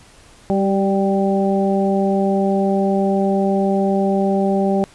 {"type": "harmonic tone with a mistuned harmonic", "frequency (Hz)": 196, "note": "G3", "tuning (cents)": 0, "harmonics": [1, 2, 3, 4], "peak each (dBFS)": [-17, -20, -22, -23], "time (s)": [0.5, 4.84], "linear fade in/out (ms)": 0, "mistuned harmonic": 2, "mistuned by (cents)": -18, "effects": ["pink hiss -47 dBFS RMS until 4.94 s", "resampled to 24000 Hz"]}